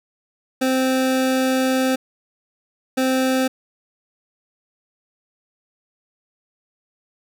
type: tone bursts at uneven times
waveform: 25% pulse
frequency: 260.6 Hz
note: C4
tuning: 7 cents flat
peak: -13 dBFS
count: 2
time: 0.61-1.96 / 2.97-3.48 s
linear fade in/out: 10 ms
effects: none

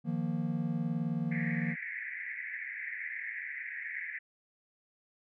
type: chord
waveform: triangle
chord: Eb suspended second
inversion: none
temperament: just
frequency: 155.56 / 175.01 / 233.3 Hz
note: Eb3 / F3 / Bb3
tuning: 0 / +4 / +2 cents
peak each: -33 dBFS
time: 0.04-1.76 s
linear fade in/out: 50 ms
type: band-pass noise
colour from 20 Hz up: white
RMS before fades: -40 dBFS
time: 1.31-4.19 s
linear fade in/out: 10 ms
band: 1700 to 2200 Hz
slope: 96 dB/octave
effects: none

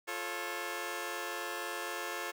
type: chord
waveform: 10% pulse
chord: F augmented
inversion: none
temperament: just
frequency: 349.2 / 436.5 / 545.7 Hz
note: F4 / A4 / C#5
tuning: 0 / -14 / -27 cents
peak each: -33 dBFS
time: 0.07-2.32 s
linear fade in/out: 20 ms
effects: none

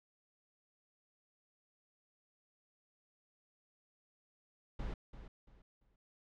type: noise with echo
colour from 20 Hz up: brown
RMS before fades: -40 dBFS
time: 4.79-4.94 s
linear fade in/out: 5 ms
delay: 340 ms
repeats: 3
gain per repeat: -11 dB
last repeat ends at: 5.96 s
effects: low-pass 4000 Hz 12 dB/octave

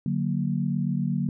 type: chord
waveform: sine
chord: D augmented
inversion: none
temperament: equal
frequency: 146.83 / 185 / 233.1 Hz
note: D3 / F#3 / A#3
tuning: 0 / 0 / 0 cents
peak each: -27 / -27 / -29 dBFS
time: 0.06-1.29 s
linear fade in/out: 2 ms
effects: none

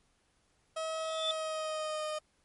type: tone with pitch glide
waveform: 30% pulse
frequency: 640 to 614.3 Hz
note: D#5 to D#5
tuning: +49 to -22 cents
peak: -31 dBFS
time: 0.76-2.19 s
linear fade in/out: 10 ms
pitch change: -71 cents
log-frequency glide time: 1.17-2.05 s
type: tone with exponential growth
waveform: sine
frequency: 3520 Hz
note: A7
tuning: in tune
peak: -27 dBFS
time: 0.93-1.31 s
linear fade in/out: 1 ms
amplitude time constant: 82 ms
effects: pink hiss -72 dBFS RMS until 2.44 s + MP3 48 kbps

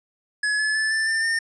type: tone with pitch steps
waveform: square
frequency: 1695 / 1718.7 / 1742.7 / 1767 / 1791.6 / 1816.7 Hz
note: G#6 / A6 / A6 / A6 / A6 / A#6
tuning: +35 / -41 / -17 / +7 / +31 / -45 cents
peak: -21 dBFS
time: 0.43-1.39 s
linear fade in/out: 5 ms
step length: 160 ms
effects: resampled to 22050 Hz

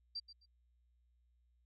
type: tone with echo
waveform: sine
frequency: 4698 Hz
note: D8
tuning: in tune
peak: -39 dBFS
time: 0.15-0.2 s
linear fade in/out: 10 ms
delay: 130 ms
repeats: 2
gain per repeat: -13 dB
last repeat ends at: 0.46 s
effects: added 60 Hz sine -70 dBFS peak until 1.65 s

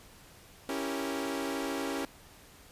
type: chord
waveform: sawtooth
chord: C# diminished seventh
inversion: none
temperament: equal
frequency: 277.2 / 329.6 / 392 / 466.2 Hz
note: C#4 / E4 / G4 / Bb4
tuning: 0 / 0 / 0 / 0 cents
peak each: -31 / -35 / -35 / -37 dBFS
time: 0.69-2.05 s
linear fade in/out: 2 ms
effects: pink hiss -55 dBFS RMS until 2.71 s + resampled to 32000 Hz

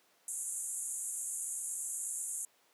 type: band-pass noise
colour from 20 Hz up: white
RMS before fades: -39 dBFS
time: 0.28-2.45 s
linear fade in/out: 2 ms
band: 6800 to 11000 Hz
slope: 96 dB/octave
effects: pink hiss -68 dBFS RMS until 2.73 s + high-pass 400 Hz 12 dB/octave

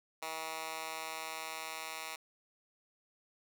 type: tone with high-pass filter sweep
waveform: 10% pulse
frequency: 160 Hz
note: D#3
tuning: 49 cents sharp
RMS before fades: -42 dBFS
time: 0.22-2.16 s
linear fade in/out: 5 ms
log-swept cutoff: 890 to 1400 Hz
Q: 0.81
effects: none

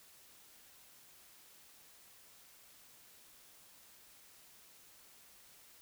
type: silence
effects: white hiss -61 dBFS RMS until 5.81 s

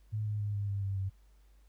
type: tone with pitch steps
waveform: sine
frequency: 107.1 / 105.2 / 103.33 / 101.5 / 99.7 / 97.93 / 96.19 Hz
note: A2 / G#2 / G#2 / G#2 / G2 / G2 / G2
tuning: -46 / +23 / -8 / -39 / +30 / -1 / -32 cents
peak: -31 dBFS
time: 0.12-1.1 s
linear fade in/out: 20 ms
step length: 140 ms
effects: added 50 Hz sine -58 dBFS peak until 1.68 s + pink hiss -73 dBFS RMS until 1.68 s

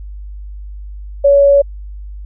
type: tone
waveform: sine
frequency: 563 Hz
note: C#5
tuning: 27 cents sharp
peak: -5 dBFS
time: 1.24-1.62 s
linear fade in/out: 10 ms
effects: added 50 Hz sine -26 dBFS peak until 2.25 s

